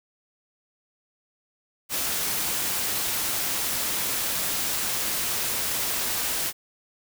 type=noise; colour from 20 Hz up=white; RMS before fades=-27 dBFS; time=1.89-6.53 s; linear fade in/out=50 ms; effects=none